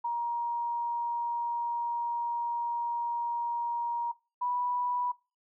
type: tone pair in turn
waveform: sine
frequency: 945 / 981.3 Hz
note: A#5 / B5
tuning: +23 / -11 cents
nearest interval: minor second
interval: 66 cents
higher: second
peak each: -28 dBFS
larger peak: neither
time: 0.04-4.12 / 4.41-5.12 s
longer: first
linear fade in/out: 10 ms
effects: noise-tail reverb RT60 0.3 s tail -21 dB re dry